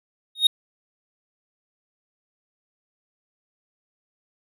triangle tone with exponential growth, 3729 Hz, A#7, in tune, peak -7 dBFS, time 0.35-0.47 s, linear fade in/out 5 ms, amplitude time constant 25 ms, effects none

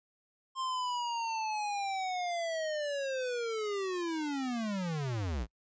square linear sweep, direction down, 1058 to 49.81 Hz, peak -33 dBFS, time 0.55-5.47 s, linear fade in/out 50 ms, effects noise-tail reverb RT60 0.1 s tail -26 dB re dry + resampled to 16000 Hz

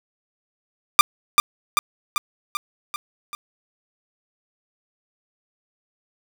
sawtooth tone with echo, 1194 Hz, D6, 28 cents sharp, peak -3 dBFS, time 0.99-1.01 s, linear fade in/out 0 ms, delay 390 ms, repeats 6, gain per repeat -4 dB, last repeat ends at 3.35 s, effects none

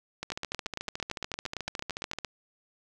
two click trains, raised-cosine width 0.2 ms, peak -17 / -16 dBFS, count 28 / 18, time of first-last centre 0.23-2.187 / 0.32-2.247 s, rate 13.8 / 8.82 Hz, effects none

